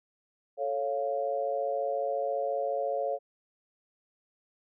sine chord, A augmented, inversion none, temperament equal, 440 / 554.4 / 698.5 Hz, A4 / C#5 / E#5, 0 / 0 / 0 cents, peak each -35 / -30 / -33 dBFS, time 0.57-3.19 s, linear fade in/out 50 ms, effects none

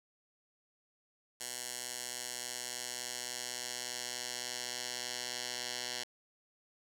10% pulse tone with band-pass filter sweep, 123.47 Hz, B2, in tune, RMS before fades -41 dBFS, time 1.4-6.04 s, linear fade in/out 10 ms, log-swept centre 8100 to 5100 Hz, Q 1.2, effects none

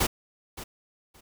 pink noise with echo, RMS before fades -24 dBFS, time 0-0.07 s, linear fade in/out 10 ms, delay 570 ms, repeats 2, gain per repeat -15 dB, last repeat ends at 1.21 s, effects none

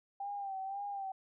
sine tone with vibrato, 788 Hz, G5, 9 cents sharp, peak -37 dBFS, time 0.2-1.12 s, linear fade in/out 5 ms, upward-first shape sine, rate 1.9 Hz, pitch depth 54 cents each way, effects none

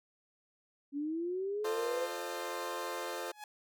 sine linear sweep, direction up, 277.2 to 523.3 Hz, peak -33 dBFS, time 0.92-2.1 s, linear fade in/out 50 ms
20% pulse chord, F dominant seventh, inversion none, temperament equal with one note detuned, 349.2 / 440 / 523.3 / 606.3 Hz, F4 / A4 / C5 / Eb5, 0 / 0 / 0 / -45 cents, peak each -38 / -38 / -36 / -40 dBFS, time 1.64-3.32 s, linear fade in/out 10 ms
sawtooth tone with exponential growth, 842 Hz, G#5, 24 cents sharp, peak -37 dBFS, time 3.26-3.44 s, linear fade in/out 2 ms, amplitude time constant 39 ms
effects none

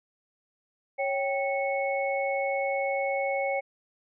sine tone cluster, 551 / 782 / 2202 Hz, C#5 / G5 / C#7, -11 / -4 / -12 cents, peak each -28 / -31 / -32 dBFS, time 0.98-3.61 s, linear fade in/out 20 ms, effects none

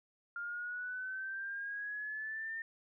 sine exponential sweep, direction up, 1400 to 1818 Hz, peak -38 dBFS, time 0.36-2.62 s, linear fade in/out 2 ms, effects none

